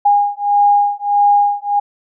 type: beating tone pair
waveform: sine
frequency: 816 / 817.6 Hz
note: G#5 / G#5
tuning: -31 / -27 cents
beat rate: 1.6 Hz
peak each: -13 dBFS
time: 0.05-1.8 s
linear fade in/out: 10 ms
effects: none